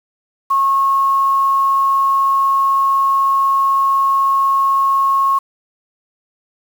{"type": "tone with quantisation", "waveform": "sine", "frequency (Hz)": 1091, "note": "C#6", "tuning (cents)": -28, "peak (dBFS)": -11, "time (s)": [0.5, 5.39], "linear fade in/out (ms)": 10, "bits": 6, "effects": []}